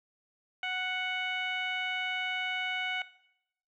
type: tone with low-pass filter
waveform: 15% pulse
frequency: 740 Hz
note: F#5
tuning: in tune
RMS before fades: -34 dBFS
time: 0.63-3.02 s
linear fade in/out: 2 ms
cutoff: 2700 Hz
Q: 2.7
effects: noise-tail reverb RT60 0.8 s tail -18 dB re dry